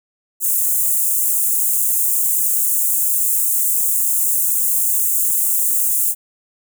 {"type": "high-pass noise", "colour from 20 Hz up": "white", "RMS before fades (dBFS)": -17, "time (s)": [0.4, 6.15], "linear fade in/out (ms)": 50, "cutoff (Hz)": 7200, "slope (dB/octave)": 48, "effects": []}